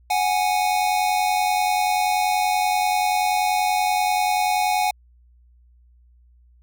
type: tone pair together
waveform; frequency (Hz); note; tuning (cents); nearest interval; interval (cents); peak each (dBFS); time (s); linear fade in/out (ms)
square; 738 / 828.4; F#5 / G#5; -5 / -5; major second; 200; -22; 0.1-4.91; 5
effects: added 60 Hz sine -51 dBFS peak until 6.62 s